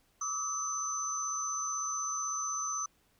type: tone cluster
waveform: sine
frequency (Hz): 1148 / 1284 / 6090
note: D6 / E6 / F#8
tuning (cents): -40 / -46 / +49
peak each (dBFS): -39 / -39 / -34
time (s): 0.21-2.86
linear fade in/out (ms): 5
effects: pink hiss -70 dBFS RMS until 3.19 s